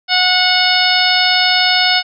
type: harmonic tone with a mistuned harmonic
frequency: 732 Hz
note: F#5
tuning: 19 cents flat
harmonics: 1 / 2 / 3 / 4 / 5 / 6 / 7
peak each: -18 / -18 / -18 / -18 / -18 / -18 / -18 dBFS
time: 0.08-2.03 s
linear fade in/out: 50 ms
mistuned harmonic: 7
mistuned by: +20 cents
effects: none